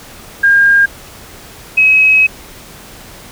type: tone pair in turn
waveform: sine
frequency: 1612 / 2553 Hz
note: G6 / D#7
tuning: +48 / +44 cents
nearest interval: minor sixth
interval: 796 cents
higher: second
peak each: -5 dBFS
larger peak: neither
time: 0.43-0.86 / 1.77-2.27 s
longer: second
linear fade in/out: 10 ms
effects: pink hiss -35 dBFS RMS until 3.31 s